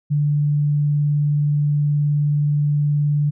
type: tone with vibrato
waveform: sine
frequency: 146.83 Hz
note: D3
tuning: in tune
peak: -15 dBFS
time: 0.1-3.31 s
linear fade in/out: 20 ms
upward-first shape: triangle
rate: 19 Hz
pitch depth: 15 cents each way
effects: none